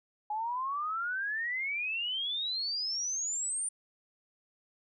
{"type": "exponential sweep", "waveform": "sine", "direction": "up", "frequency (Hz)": [830.6, 9240], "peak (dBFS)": -31, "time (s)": [0.3, 3.69], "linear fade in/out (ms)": 5, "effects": []}